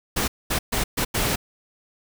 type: noise bursts at uneven times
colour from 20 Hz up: pink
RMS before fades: -23 dBFS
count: 5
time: 0.16-0.28 / 0.5-0.59 / 0.72-0.84 / 0.97-1.05 / 1.14-1.36 s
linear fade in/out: 10 ms
effects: none